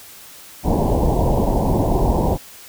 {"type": "low-pass noise", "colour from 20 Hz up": "pink", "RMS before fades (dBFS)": -17, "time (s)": [0.63, 2.38], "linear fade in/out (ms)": 50, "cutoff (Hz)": 980, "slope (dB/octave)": 96, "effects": ["white hiss -41 dBFS RMS until 2.68 s"]}